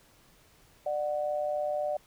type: tone pair together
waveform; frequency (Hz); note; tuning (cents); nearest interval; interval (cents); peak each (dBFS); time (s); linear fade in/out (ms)
sine; 596 / 739.9; D5 / F#5; +25 / 0; major third; 375; -29 / -34; 0.86-1.97; 5
effects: pink hiss -61 dBFS RMS until 2.06 s